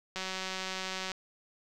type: click train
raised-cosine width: 0.2 ms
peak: -19 dBFS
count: 181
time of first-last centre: 0.16-1.117 s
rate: 188 Hz
effects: none